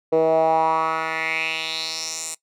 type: tone with band-pass filter sweep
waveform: 10% pulse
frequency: 160.5 Hz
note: E3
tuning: 46 cents flat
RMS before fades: -22 dBFS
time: 0.12-2.35 s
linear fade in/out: 10 ms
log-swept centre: 470 to 8200 Hz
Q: 3.9
effects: noise-tail reverb RT60 0.1 s tail -19 dB re dry